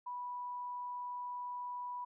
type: tone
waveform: sine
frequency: 983 Hz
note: B5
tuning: 8 cents flat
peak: -39 dBFS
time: 0.06-2.05 s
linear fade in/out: 10 ms
effects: none